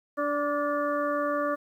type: harmonic tone with a mistuned harmonic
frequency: 291.2 Hz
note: D4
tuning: 15 cents flat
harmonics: 1 / 2 / 4 / 5 / 6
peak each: -32 / -28 / -30 / -37 / -39 dBFS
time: 0.17-1.56 s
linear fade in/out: 20 ms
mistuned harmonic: 5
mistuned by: -28 cents
effects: 10-bit

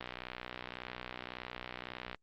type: click train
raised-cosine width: 0.3 ms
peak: -24 dBFS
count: 133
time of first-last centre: 0.01-2.146 s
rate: 61.8 Hz
effects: low-pass 4000 Hz 12 dB/octave + Opus 32 kbps

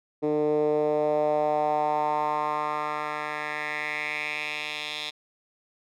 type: tone with band-pass filter sweep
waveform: 10% pulse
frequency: 150.6 Hz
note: D3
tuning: 44 cents sharp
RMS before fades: -27 dBFS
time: 0.22-5.11 s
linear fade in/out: 20 ms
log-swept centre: 380 to 3500 Hz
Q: 3.3
effects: none

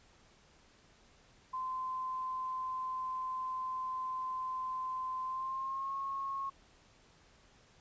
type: tone with pitch glide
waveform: sine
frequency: 1033 to 1090.6 Hz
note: C6 to C#6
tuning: -22 to -29 cents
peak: -35 dBFS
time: 1.53-6.5 s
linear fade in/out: 10 ms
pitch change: +93 cents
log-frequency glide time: 5.23-5.94 s
effects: pink hiss -64 dBFS RMS until 7.8 s + resampled to 16000 Hz

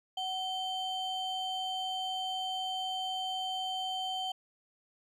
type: ring-modulated tone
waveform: triangle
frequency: 1928 Hz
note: B6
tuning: 42 cents flat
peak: -28 dBFS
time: 0.17-4.32 s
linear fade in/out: 5 ms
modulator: 1180 Hz
effects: none

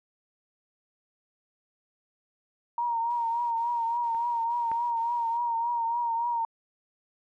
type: tone with vibrato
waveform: sine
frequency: 936 Hz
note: A#5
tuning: 7 cents sharp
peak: -25 dBFS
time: 2.78-6.45 s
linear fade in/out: 2 ms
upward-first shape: triangle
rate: 3.5 Hz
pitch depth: 53 cents each way
type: noise bursts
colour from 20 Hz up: violet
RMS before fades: -38 dBFS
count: 5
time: 3.1-5.374 s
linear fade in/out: 5 ms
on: 410 ms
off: 56 ms
type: clicks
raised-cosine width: 0.5 ms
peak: -31 / -23 dBFS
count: 2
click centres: 4.148 / 4.716 s
effects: low-pass 2000 Hz 12 dB/octave

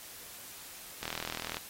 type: click train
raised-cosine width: 0.2 ms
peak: -18 dBFS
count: 23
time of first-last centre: 1.03-1.569 s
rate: 40.8 Hz
effects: white hiss -48 dBFS RMS until 1.69 s + AAC 48 kbps

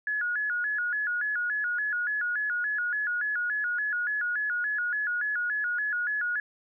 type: tone with vibrato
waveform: sine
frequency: 1568 Hz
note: G6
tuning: in tune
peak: -26 dBFS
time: 0.07-6.4 s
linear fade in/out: 2 ms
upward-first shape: square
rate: 3.5 Hz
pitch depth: 140 cents each way
effects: none

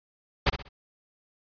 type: noise with echo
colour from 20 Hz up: pink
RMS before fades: -20 dBFS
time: 0.46-0.5 s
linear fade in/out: 10 ms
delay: 63 ms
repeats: 3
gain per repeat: -10 dB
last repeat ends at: 0.689 s
effects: resampled to 11025 Hz

